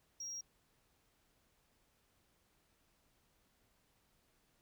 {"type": "tone", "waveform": "sine", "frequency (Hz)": 5630, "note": "F8", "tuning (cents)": 13, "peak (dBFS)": -40, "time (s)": [0.2, 0.41], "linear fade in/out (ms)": 5, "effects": ["tanh soft clip ceiling -40 dBFS", "pink hiss -75 dBFS RMS until 4.61 s"]}